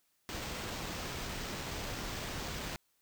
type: noise with sample-and-hold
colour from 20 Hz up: pink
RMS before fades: -40 dBFS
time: 0.29-2.76 s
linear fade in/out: 0 ms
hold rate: 11025 Hz
effects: white hiss -75 dBFS RMS until 3.01 s